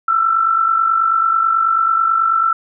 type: tone with amplitude modulation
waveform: sine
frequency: 1336 Hz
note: E6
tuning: 23 cents sharp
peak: -9 dBFS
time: 0.08-2.53 s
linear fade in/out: 5 ms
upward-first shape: sine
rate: 49.2 Hz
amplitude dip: 60%
effects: none